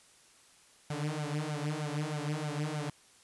sawtooth tone with flanger, 150 Hz, D3, 37 cents sharp, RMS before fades -35 dBFS, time 0.9-2.9 s, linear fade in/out 5 ms, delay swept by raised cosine 1.3 to 6.3 ms, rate 3.2 Hz, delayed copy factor +0.9, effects white hiss -61 dBFS RMS until 3.23 s + resampled to 24000 Hz

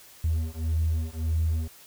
triangle beating tone pair, 79.5 / 81.2 Hz, D#2 / E2, +38 / -26 cents, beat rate 1.7 Hz, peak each -24 dBFS, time 0.24-1.68 s, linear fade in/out 5 ms, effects tanh soft clip ceiling -18 dBFS + white hiss -51 dBFS RMS until 1.86 s

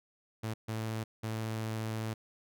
sawtooth tone bursts at uneven times, 110.7 Hz, A2, 11 cents sharp, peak -30 dBFS, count 3, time 0.43-0.54 / 0.68-1.04 / 1.23-2.14 s, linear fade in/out 10 ms, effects none

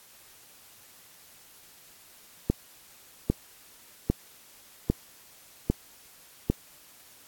click train, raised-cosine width 3 ms, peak -9 dBFS, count 6, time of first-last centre 2.5-6.5 s, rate 1.25 Hz, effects white hiss -54 dBFS RMS until 7.27 s + AAC 64 kbps

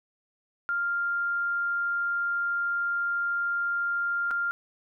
sine tone with dropouts, 1396.9 Hz, F6, in tune, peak -25 dBFS, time 0.69-4.51 s, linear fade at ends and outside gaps 0 ms, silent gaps 4.308-4.312 s, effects none

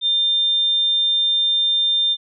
sine tone, 3600 Hz, A7, 39 cents sharp, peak -15 dBFS, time 0.01-2.17 s, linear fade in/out 50 ms, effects none

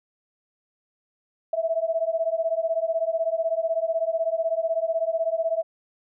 sine beating tone pair, 648 / 664 Hz, E5 / E5, -30 / +12 cents, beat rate 16 Hz, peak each -25 dBFS, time 1.53-5.63 s, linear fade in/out 5 ms, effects none

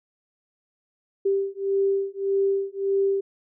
sine beating tone pair, 392 / 393.7 Hz, G4 / G4, 0 / +8 cents, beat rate 1.7 Hz, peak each -24 dBFS, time 1.25-3.21 s, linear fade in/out 10 ms, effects none

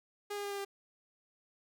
sawtooth tone with pitch steps, 410.4 / 407.1 / 403.8 / 400.6 / 397.3 Hz, G#4 / G#4 / G#4 / G4 / G4, -21 / -35 / -49 / +38 / +23 cents, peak -33 dBFS, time 0.3-0.65 s, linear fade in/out 10 ms, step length 70 ms, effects none

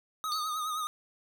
square tone with vibrato, 1244.5 Hz, D#6, in tune, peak -32 dBFS, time 0.24-0.87 s, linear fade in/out 0 ms, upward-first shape triangle, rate 9.6 Hz, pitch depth 64 cents each way
triangle tone with exponential decay, 4471 Hz, C#8, 14 cents sharp, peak -29 dBFS, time 0.32-0.69 s, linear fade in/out 0 ms, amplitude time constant 79 ms
effects none

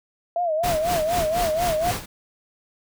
sine tone with vibrato, 662 Hz, E5, 7 cents sharp, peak -20 dBFS, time 0.36-1.91 s, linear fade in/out 2 ms, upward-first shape sine, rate 4.1 Hz, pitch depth 130 cents each way
pink noise with tremolo, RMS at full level -26 dBFS, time 0.63-2.06 s, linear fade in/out 10 ms, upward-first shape sine, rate 4.1 Hz, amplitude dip 80%
effects none

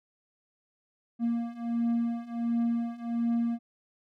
triangle beating tone pair, 233.1 / 234.5 Hz, A#3 / A#3, 0 / +11 cents, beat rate 1.4 Hz, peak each -29 / -27 dBFS, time 1.19-3.59 s, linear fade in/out 50 ms, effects none

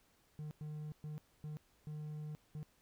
triangle tone bursts at uneven times, 151.7 Hz, D#3, 44 cents flat, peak -40 dBFS, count 6, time 0.39-0.51 / 0.61-0.92 / 1.04-1.18 / 1.44-1.57 / 1.87-2.35 / 2.55-2.63 s, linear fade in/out 0 ms, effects pink hiss -72 dBFS RMS until 2.81 s

